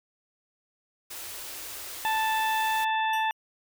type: band-stop noise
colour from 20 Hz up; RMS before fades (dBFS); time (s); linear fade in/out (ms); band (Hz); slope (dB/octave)
white; -39; 1.1-2.85; 10; 110 to 270; 48
type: harmonic tone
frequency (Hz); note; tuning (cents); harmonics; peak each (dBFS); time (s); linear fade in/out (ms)
880; A5; 0; 1 / 2 / 3 / 4; -25 / -31 / -35 / -37; 2.05-3.31; 0
type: tone with exponential decay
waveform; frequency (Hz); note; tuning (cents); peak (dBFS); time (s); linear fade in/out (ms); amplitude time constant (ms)
10% pulse; 2902; F#7; -34; -29; 3.13-3.33; 5; 42
effects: none